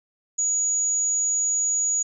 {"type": "tone", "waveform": "sine", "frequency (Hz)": 6810, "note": "G#8", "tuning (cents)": 42, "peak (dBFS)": -20, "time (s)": [0.38, 2.03], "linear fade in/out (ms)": 10, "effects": []}